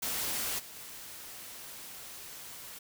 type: noise with level steps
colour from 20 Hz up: white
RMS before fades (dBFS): -34 / -48 / -46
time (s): 0.02-2.79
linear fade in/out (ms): 10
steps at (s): 0.58 / 0.75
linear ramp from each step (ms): 20
effects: none